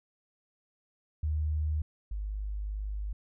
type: tone pair in turn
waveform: sine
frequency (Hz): 76.6 / 51.12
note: D#2 / G#1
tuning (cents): -27 / -27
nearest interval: perfect fifth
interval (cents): 700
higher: first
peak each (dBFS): -27 / -32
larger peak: first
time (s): 1.23-1.82 / 2.11-3.13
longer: second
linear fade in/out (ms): 5
effects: none